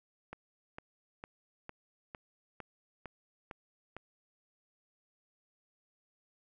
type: click train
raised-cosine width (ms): 0.5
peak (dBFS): -28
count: 9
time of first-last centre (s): 0.33-3.966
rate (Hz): 2.2
effects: none